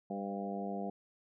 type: harmonic tone with a mistuned harmonic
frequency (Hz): 99.5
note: G2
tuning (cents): +26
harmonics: 2 / 3 / 4 / 5 / 6 / 7 / 8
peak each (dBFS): -39 / -47 / -45 / -45 / -49 / -42 / -48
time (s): 0.1-0.9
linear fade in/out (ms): 5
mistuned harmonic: 6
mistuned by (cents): +20
effects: none